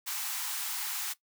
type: high-pass noise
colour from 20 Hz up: white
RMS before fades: -35 dBFS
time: 0.06-1.14 s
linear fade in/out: 20 ms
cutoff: 760 Hz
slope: 96 dB/octave
effects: noise-tail reverb RT60 0.1 s tail -17 dB re dry